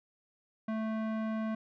square tone with low-pass filter, 220 Hz, A3, in tune, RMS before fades -34 dBFS, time 0.68-1.55 s, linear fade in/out 5 ms, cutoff 1600 Hz, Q 0.88, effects none

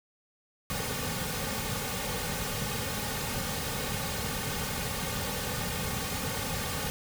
pink noise with comb filter, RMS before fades -33 dBFS, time 0.7-6.9 s, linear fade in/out 0 ms, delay 3 ms, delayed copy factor -0.8, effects none

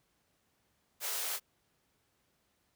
white high-pass noise, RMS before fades -36 dBFS, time 1-1.4 s, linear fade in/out 50 ms, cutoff 380 Hz, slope 48 dB/octave, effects pink hiss -75 dBFS RMS until 2.75 s + high-pass 60 Hz 12 dB/octave

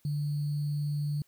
sine tone with sample-and-hold, 146.83 Hz, D3, in tune, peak -28 dBFS, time 0.05-1.22 s, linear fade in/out 2 ms, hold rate 4410 Hz, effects white hiss -68 dBFS RMS until 1.27 s

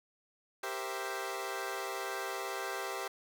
15% pulse chord, C dominant seventh, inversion second, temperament equal, 392 / 466.2 / 523.3 / 659.3 Hz, G4 / Bb4 / C5 / E5, 0 / 0 / 0 / 0 cents, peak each -33 / -38 / -36 / -37 dBFS, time 0.63-3.08 s, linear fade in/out 5 ms, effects none

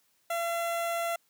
sawtooth tone with notch filter, 679 Hz, F5, 49 cents flat, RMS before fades -31 dBFS, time 0.3-1.16 s, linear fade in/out 5 ms, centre 4800 Hz, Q 1.6, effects white hiss -70 dBFS RMS until 1.29 s + high-pass 80 Hz 12 dB/octave

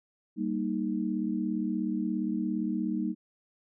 sine chord, Eb major, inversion first, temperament equal, 196 / 233.1 / 311.1 Hz, G3 / Bb3 / Eb4, 0 / 0 / 0 cents, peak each -32 dBFS, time 0.36-3.15 s, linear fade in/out 50 ms, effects none

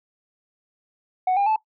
sine tone with pitch steps, 741 / 803.4 / 871.1 Hz, F#5 / G5 / A5, +2 / +42 / -18 cents, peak -15 dBFS, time 1.27-1.561 s, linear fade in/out 5 ms, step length 97 ms, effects noise-tail reverb RT60 0.1 s tail -18 dB re dry + tanh soft clip ceiling -16 dBFS

